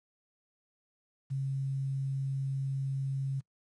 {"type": "tone with quantisation", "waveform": "sine", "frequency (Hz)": 135.7, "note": "C#3", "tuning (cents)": -36, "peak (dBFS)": -30, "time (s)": [1.3, 3.41], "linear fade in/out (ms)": 20, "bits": 10, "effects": ["noise-tail reverb RT60 0.1 s tail -22 dB re dry", "resampled to 22050 Hz"]}